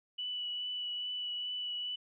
sine tone with vibrato, 2960 Hz, F#7, in tune, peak -35 dBFS, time 0.18-1.96 s, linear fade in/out 10 ms, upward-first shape triangle, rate 2.4 Hz, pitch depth 15 cents each way, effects none

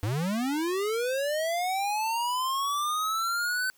square linear sweep, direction up, 94.5 to 1527 Hz, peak -27 dBFS, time 0.03-3.7 s, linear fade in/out 0 ms, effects white hiss -63 dBFS RMS until 3.77 s

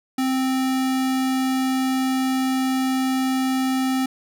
square tone, 261.6 Hz, C4, in tune, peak -20 dBFS, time 0.18-4.06 s, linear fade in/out 5 ms, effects none

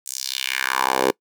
10% pulse tone with high-pass filter sweep, 65.41 Hz, C2, in tune, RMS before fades -23 dBFS, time 0.06-1.11 s, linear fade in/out 5 ms, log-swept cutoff 8000 to 430 Hz, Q 2.4, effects noise-tail reverb RT60 0.1 s tail -24 dB re dry

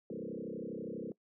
sine tone with frequency modulation, 338.2 Hz, E4, 44 cents sharp, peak -38 dBFS, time 0.1-1.12 s, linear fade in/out 2 ms, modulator 32.3 Hz, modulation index 5.1, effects noise-tail reverb RT60 0.1 s tail -22 dB re dry

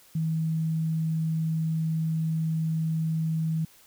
sine tone, 160.4 Hz, E3, 47 cents flat, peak -24 dBFS, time 0.15-3.65 s, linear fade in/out 5 ms, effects white hiss -56 dBFS RMS until 3.86 s

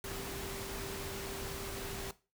sine tone in noise, 392 Hz, G4, in tune, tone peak -46 dBFS, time 0.04-2.11 s, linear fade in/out 2 ms, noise pink, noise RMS -42 dBFS, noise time 0.04-2.11 s, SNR -7 dB, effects noise-tail reverb RT60 0.3 s tail -17 dB re dry

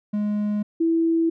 triangle / sine tone pair in turn, 208.5 / 329.5 Hz, G#3 / E4, +7 / -1 cents, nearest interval minor sixth, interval 792 cents, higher second, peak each -19 / -17 dBFS, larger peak second, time 0.13-0.63 / 0.8-1.3 s, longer neither, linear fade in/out 10 ms, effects none

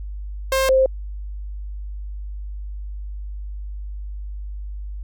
sawtooth / sine tone pair in turn, 531 / 526.1 Hz, C5 / C5, +25 / +9 cents, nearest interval unison, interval 16 cents, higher first, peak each -13 / -12 dBFS, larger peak second, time 0.52-0.69 / 0.69-0.86 s, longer neither, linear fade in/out 2 ms, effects added 50 Hz sine -28 dBFS peak until 5.03 s

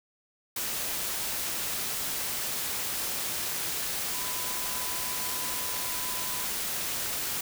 sine tone in noise, 1001 Hz, B5, 23 cents sharp, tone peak -42 dBFS, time 4.14-6.45 s, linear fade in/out 5 ms, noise white, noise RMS -32 dBFS, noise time 0.56-7.41 s, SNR -13 dB, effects none

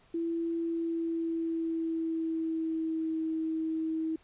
sine tone with pitch glide, 333.6 to 320.2 Hz, E4 to D#4, +21 to +50 cents, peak -29 dBFS, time 0.14-4.16 s, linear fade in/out 5 ms, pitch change -71 cents, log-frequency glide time 0.58-3.19 s, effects pink hiss -63 dBFS RMS until 4.23 s + resampled to 8000 Hz

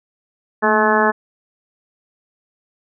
harmonic tone with a mistuned harmonic, 214.5 Hz, A3, 44 cents flat, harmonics 1 / 2 / 3 / 4 / 5 / 6 / 7 / 8, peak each -21 / -19 / -21 / -19 / -20 / -24 / -23 / -20 dBFS, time 0.62-1.12 s, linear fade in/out 20 ms, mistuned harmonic 1, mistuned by +60 cents, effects none

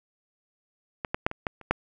clicks, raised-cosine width 0.5 ms, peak -15 / -11 / -6 / -20 / -12 / -30 / -6 dBFS, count 7, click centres 1.048 / 1.145 / 1.265 / 1.314 / 1.468 / 1.613 / 1.71 s, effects none

